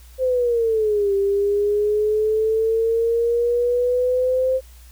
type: exponential two-way sweep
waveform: sine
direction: down then up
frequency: 523.3 to 394.3 to 523.3 Hz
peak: -16 dBFS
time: 0.18-4.61 s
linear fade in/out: 50 ms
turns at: 1.14 s
effects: added 60 Hz sine -42 dBFS peak until 4.91 s + white hiss -52 dBFS RMS until 4.91 s